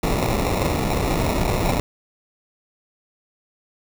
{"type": "noise with sample-and-hold", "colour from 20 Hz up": "pink", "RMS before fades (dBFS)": -21, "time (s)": [0.03, 1.8], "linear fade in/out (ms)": 2, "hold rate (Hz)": 1575, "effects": []}